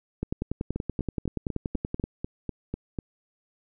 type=two click trains; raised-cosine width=3 ms; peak=-17 / -15 dBFS; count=10 / 20; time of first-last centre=0.76-2.988 / 0.23-2.04 s; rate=4.04 / 10.5 Hz; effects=none